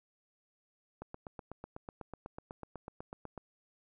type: click train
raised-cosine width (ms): 1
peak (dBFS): -29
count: 20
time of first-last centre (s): 1.02-3.377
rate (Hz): 8.06
effects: none